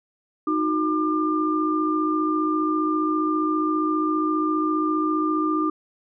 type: tone cluster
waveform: sine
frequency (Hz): 310.3 / 365.2 / 1198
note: D#4 / F#4 / D6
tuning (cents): -5 / -23 / +34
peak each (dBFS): -22 / -29 / -24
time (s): 0.47-5.7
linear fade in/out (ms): 5
effects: none